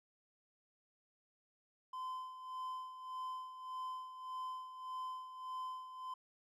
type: tone with tremolo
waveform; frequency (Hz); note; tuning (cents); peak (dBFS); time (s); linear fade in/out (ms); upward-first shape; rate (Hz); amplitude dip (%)
triangle; 1026; C6; -34; -38; 1.93-6.14; 5; sine; 1.7; 65
effects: none